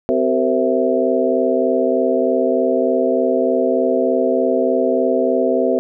sine tone cluster, 257.6 / 379.9 / 459.7 / 523 / 660 Hz, C4 / F#4 / A#4 / C5 / E5, -27 / +46 / -24 / -1 / +2 cents, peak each -20 dBFS, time 0.09-5.79 s, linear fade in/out 0 ms, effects none

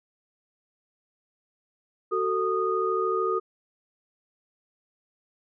sine tone cluster, 374.5 / 447.7 / 1235 Hz, F#4 / A4 / D#6, +21 / +30 / -13 cents, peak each -27 / -28 / -27 dBFS, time 2.11-3.4 s, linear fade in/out 20 ms, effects none

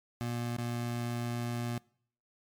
25% pulse tone with dropouts, 119.5 Hz, A#2, 43 cents sharp, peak -29 dBFS, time 0.21-1.78 s, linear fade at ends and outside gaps 0 ms, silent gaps 0.566-0.584 s, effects noise-tail reverb RT60 0.6 s tail -25 dB re dry + MP3 96 kbps

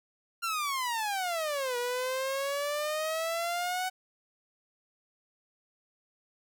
sawtooth exponential two-way sweep, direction down then up, 1395 to 481.7 to 750 Hz, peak -26 dBFS, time 0.42-3.9 s, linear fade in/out 20 ms, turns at 1.77 s, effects none

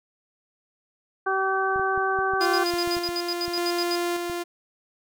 harmonic tone, 383.9 Hz, G4, 36 cents flat, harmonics 1 / 2 / 3 / 4, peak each -27 / -27 / -27 / -27 dBFS, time 1.26-2.64 s, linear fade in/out 10 ms
clicks, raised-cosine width 5 ms, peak -29 dBFS, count 11, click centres 1.76 / 1.796 / 1.977 / 2.189 / 2.336 / 2.738 / 2.875 / 2.968 / 3.09 / 3.481 / 4.298 s
sawtooth tone with tremolo, 347.7 Hz, F4, 8 cents flat, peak -20 dBFS, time 2.4-4.44 s, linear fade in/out 20 ms, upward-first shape square, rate 0.85 Hz, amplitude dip 35%
triangle tone bursts, 4952 Hz, D#8, 9 cents flat, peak -25 dBFS, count 13, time 2.41-3.954 s, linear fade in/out 0 ms, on 44 ms, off 81 ms
effects none

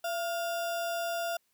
sine tone with sample-and-hold, 679 Hz, F5, 49 cents flat, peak -30 dBFS, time 0.04-1.37 s, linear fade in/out 5 ms, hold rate 2100 Hz, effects white hiss -74 dBFS RMS until 1.53 s

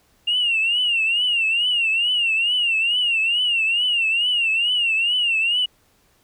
sine tone with vibrato, 2794 Hz, F7, in tune, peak -16 dBFS, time 0.27-5.66 s, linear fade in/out 10 ms, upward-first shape triangle, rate 2.3 Hz, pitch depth 140 cents each way, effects tanh soft clip ceiling -12 dBFS + pink hiss -60 dBFS RMS until 6.23 s

